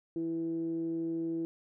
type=tone with low-pass filter; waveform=15% pulse; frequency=164.81 Hz; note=E3; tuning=in tune; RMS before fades=-34 dBFS; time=0.16-1.45 s; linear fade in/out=0 ms; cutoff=350 Hz; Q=9.2; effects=none